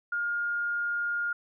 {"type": "tone", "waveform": "sine", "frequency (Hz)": 1417, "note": "F6", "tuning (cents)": 25, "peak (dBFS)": -27, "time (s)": [0.12, 1.33], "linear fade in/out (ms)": 5, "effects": []}